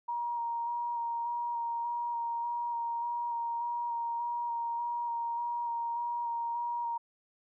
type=tone with vibrato; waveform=sine; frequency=943 Hz; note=A#5; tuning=20 cents sharp; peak=-31 dBFS; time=0.08-6.98 s; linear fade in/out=10 ms; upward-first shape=square; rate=1.7 Hz; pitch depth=13 cents each way; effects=none